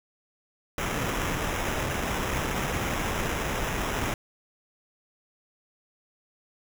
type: noise with sample-and-hold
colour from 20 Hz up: pink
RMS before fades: -29 dBFS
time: 0.78-4.14 s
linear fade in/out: 2 ms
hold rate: 4410 Hz
effects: none